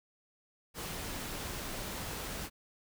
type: noise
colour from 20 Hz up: pink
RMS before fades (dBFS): -40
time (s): 0.74-2.5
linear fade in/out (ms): 50
effects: none